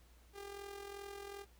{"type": "tone with amplitude modulation", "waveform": "sawtooth", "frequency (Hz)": 400.7, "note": "G4", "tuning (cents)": 38, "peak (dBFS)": -40, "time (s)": [0.33, 1.46], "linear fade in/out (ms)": 50, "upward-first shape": "sine", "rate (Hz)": 42.6, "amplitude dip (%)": 60, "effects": ["added 59 Hz sine -62 dBFS peak until 1.59 s", "pink hiss -69 dBFS RMS until 1.59 s"]}